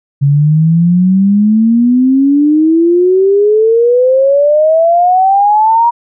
sine exponential sweep, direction up, 138.3 to 955 Hz, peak -5 dBFS, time 0.21-5.91 s, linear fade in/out 20 ms, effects none

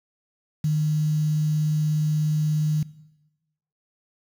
sine tone with quantisation, 152.8 Hz, D#3, 31 cents flat, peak -19 dBFS, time 0.64-2.83 s, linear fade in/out 5 ms, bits 7, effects noise-tail reverb RT60 1.0 s tail -19 dB re dry

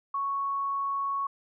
sine tone, 1108.7 Hz, C#6, in tune, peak -27 dBFS, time 0.14-1.27 s, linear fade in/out 5 ms, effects none

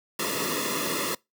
pink noise with comb filter, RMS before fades -28 dBFS, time 0.19-1.15 s, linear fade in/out 5 ms, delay 1.3 ms, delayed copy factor -1, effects noise-tail reverb RT60 0.2 s tail -24 dB re dry + high-pass 200 Hz 12 dB/octave

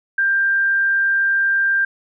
sine tone, 1587 Hz, G6, 21 cents sharp, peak -14 dBFS, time 0.18-1.85 s, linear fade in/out 5 ms, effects none

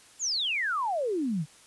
sine exponential sweep, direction down, 7350 to 140 Hz, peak -26 dBFS, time 0.19-1.46 s, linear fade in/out 50 ms, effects white hiss -55 dBFS RMS until 1.66 s + resampled to 24000 Hz

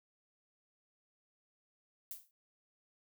violet noise with exponential decay, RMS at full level -41 dBFS, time 2.11-2.31 s, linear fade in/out 1 ms, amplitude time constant 43 ms, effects none

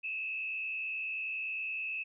sine tone with frequency modulation, 2599 Hz, E7, 25 cents flat, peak -34 dBFS, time 0.03-2.04 s, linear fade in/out 20 ms, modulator 69.5 Hz, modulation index 1.1, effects none

